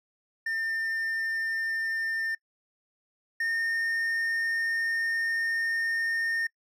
triangle tone pair in turn, 1803 / 1827.1 Hz, A6 / A#6, +42 / -35 cents, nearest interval unison, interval 23 cents, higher second, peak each -26 / -24 dBFS, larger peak second, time 0.46-2.35 / 3.4-6.47 s, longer second, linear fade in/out 5 ms, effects noise-tail reverb RT60 0.1 s tail -25 dB re dry

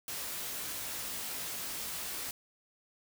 white noise with comb filter, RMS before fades -39 dBFS, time 0.08-2.31 s, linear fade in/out 2 ms, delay 19 ms, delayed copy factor +0.55, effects none

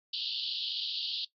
white band-pass noise, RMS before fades -35 dBFS, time 0.13-1.25 s, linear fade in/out 5 ms, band 2900 to 4700 Hz, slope 96 dB/octave, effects noise-tail reverb RT60 0.1 s tail -17 dB re dry + AAC 64 kbps

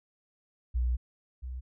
sine tone pair in turn, 61 / 63.23 Hz, B1 / B1, -21 / +41 cents, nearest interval minor second, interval 62 cents, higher second, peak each -25 / -35 dBFS, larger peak first, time 0.74-0.97 / 1.42-1.61 s, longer first, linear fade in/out 20 ms, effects none

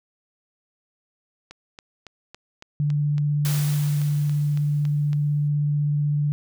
click train, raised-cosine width 0.2 ms, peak -23 dBFS, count 14, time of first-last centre 1.51-5.131 s, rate 3.59 Hz
sine tone with vibrato, 146.83 Hz, D3, in tune, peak -19 dBFS, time 2.8-6.32 s, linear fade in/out 0 ms, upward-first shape sine, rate 16 Hz, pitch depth 9 cents each way
white noise with exponential decay, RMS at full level -30 dBFS, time 3.45-5.48 s, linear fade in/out 0 ms, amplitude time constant 440 ms
effects none

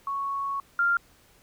sine tone pair in turn, 1108.7 / 1393.4 Hz, C#6 / F6, 0 / -4 cents, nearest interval major third, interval 396 cents, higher second, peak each -27 / -20 dBFS, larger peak second, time 0.07-0.6 / 0.79-0.97 s, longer first, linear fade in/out 2 ms, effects pink hiss -59 dBFS RMS until 1.42 s

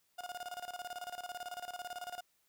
35% pulse tone with tremolo, 716 Hz, F5, 43 cents sharp, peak -38 dBFS, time 0.18-2.21 s, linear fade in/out 10 ms, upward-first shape square, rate 18 Hz, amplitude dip 80%, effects white hiss -75 dBFS RMS until 2.48 s

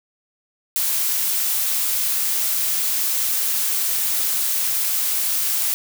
blue noise, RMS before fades -21 dBFS, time 0.76-5.74 s, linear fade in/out 0 ms, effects none

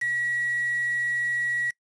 sine tone with quantisation, 1923 Hz, B6, 47 cents flat, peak -24 dBFS, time 0.01-1.71 s, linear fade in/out 10 ms, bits 6, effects noise-tail reverb RT60 0.1 s tail -24 dB re dry + resampled to 22050 Hz

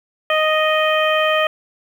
harmonic tone, 622 Hz, D#5, 1 cent flat, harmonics 1 / 2 / 3 / 4 / 5, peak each -17 / -20 / -22 / -23 / -24 dBFS, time 0.3-1.47 s, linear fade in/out 2 ms, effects 7-bit

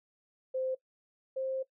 sine tone pair in turn, 520 / 527.6 Hz, C5 / C5, -11 / +14 cents, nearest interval unison, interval 25 cents, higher second, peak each -30 / -31 dBFS, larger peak first, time 0.54-0.75 / 1.36-1.63 s, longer second, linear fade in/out 10 ms, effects noise-tail reverb RT60 0.1 s tail -19 dB re dry

